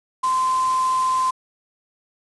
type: tone in noise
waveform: sine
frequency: 1035 Hz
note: C6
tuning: 19 cents flat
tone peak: -17 dBFS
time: 0.23-1.31 s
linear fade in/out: 10 ms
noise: white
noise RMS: -34 dBFS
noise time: 0.23-1.31 s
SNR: +14 dB
effects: resampled to 22050 Hz